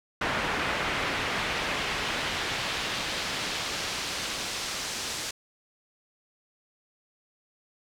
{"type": "noise with band-pass filter sweep", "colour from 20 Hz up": "brown", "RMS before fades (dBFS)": -31, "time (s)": [0.21, 5.31], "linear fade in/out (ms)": 5, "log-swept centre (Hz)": [1900, 6300], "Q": 0.92, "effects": []}